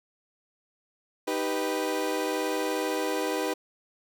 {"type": "chord", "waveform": "30% pulse", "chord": "Eb augmented", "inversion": "none", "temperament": "equal", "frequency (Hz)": [311.1, 392, 493.9], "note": ["Eb4", "G4", "B4"], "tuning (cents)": [0, 0, 0], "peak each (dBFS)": [-29, -29, -28], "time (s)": [1.27, 3.54], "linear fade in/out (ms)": 10, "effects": []}